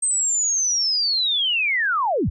sine linear sweep, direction down, 8372 to 30.87 Hz, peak -18 dBFS, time 0.02-2.3 s, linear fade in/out 10 ms, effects none

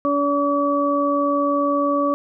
harmonic tone, 285.7 Hz, D4, 48 cents flat, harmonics 1 / 2 / 4, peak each -21 / -21 / -21 dBFS, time 0.05-2.14 s, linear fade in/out 0 ms, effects none

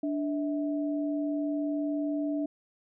sine tone pair together, 292.9 / 646.6 Hz, D4 / E5, -5 / -34 cents, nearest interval octave + major second, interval 1371 cents, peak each -28 / -36 dBFS, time 0.03-2.46 s, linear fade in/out 5 ms, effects none

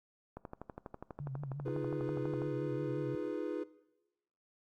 click train, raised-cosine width 1 ms, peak -29 dBFS, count 26, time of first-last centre 0.37-2.419 s, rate 12.2 Hz
sine tone with vibrato, 138.59 Hz, C#3, in tune, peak -38 dBFS, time 1.2-3.15 s, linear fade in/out 0 ms, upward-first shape sine, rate 5.7 Hz, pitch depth 89 cents each way
triangle chord, F half-diminished seventh, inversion third, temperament equal, 311.1 / 349.2 / 415.3 / 493.9 Hz, Eb4 / F4 / Ab4 / Cb5, 0 / 0 / 0 / 0 cents, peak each -39 dBFS, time 1.65-3.64 s, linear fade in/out 10 ms
effects noise-tail reverb RT60 1.0 s tail -19 dB re dry + Opus 48 kbps

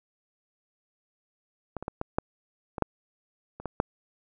clicks, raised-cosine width 1 ms, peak -19 / -22 / -17 / -16 / -10 / -19 / -8 / -26 / -17 / -8 dBFS, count 10, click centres 1.767 / 1.826 / 1.881 / 2.014 / 2.185 / 2.782 / 2.823 / 3.6 / 3.657 / 3.801 s, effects none

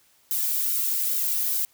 violet noise with flanger, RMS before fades -25 dBFS, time 0.31-1.65 s, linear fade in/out 0 ms, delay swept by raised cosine 1.3 to 2.21 ms, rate 2.4 Hz, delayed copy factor +0.65, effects white hiss -61 dBFS RMS until 1.73 s

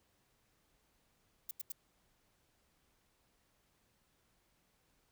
violet noise bursts, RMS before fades -41 dBFS, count 3, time 1.49-1.721 s, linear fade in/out 5 ms, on 21 ms, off 84 ms, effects pink hiss -75 dBFS RMS until 5.11 s

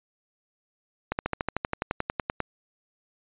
slowing click train, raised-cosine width 0.5 ms, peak -11 dBFS, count 16, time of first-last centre 1.12-2.403 s, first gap 69 ms, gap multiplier 1.03, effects resampled to 8000 Hz

